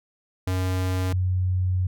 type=tone pair in turn; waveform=square / sine; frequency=92.5 / 91.91 Hz; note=F#2 / F#2; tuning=0 / -11 cents; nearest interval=unison; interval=11 cents; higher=first; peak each=-23 / -20 dBFS; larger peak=second; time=0.47-1.13 / 1.13-1.87 s; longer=second; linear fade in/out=5 ms; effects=none